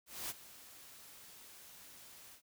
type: noise with ADSR envelope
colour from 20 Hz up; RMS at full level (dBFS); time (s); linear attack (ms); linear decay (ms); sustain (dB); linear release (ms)
white; -40; 0.06-2.42; 240; 26; -16; 88
effects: none